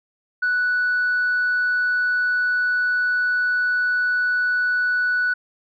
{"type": "tone", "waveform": "sine", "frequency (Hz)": 1480, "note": "F#6", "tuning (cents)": 0, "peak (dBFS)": -16, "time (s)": [0.42, 5.34], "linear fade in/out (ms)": 10, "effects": ["tanh soft clip ceiling -15 dBFS"]}